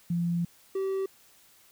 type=tone pair in turn; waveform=sine / triangle; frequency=171.7 / 385.5 Hz; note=F3 / G4; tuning=-29 / -29 cents; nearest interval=octave + major second; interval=1400 cents; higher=second; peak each=-25 dBFS; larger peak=neither; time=0.1-0.45 / 0.75-1.06 s; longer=first; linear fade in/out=5 ms; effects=white hiss -59 dBFS RMS until 1.71 s

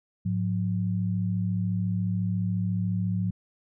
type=tone pair together; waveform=sine; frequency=105.95 / 180.1 Hz; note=G#2 / F#3; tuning=+35 / -46 cents; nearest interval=major sixth; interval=919 cents; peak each=-27 dBFS; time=0.25-3.31 s; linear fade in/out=10 ms; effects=none

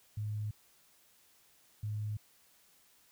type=tone pair in turn; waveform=sine; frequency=105.9 / 105.9 Hz; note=G#2 / G#2; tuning=+34 / +34 cents; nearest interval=unison; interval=0 cents; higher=neither; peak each=-34 / -34 dBFS; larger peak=neither; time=0.17-0.51 / 1.83-2.17 s; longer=neither; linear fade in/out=5 ms; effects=white hiss -66 dBFS RMS until 3.11 s

